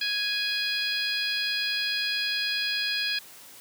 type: harmonic tone with a mistuned harmonic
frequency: 830.6 Hz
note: G#5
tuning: in tune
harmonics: 2 / 3 / 4 / 5 / 6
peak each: -32 / -32 / -32 / -32 / -32 dBFS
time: 0.01-3.19 s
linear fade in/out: 5 ms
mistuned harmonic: 6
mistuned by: -32 cents
effects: white hiss -48 dBFS RMS until 3.6 s + high-pass 100 Hz 12 dB/octave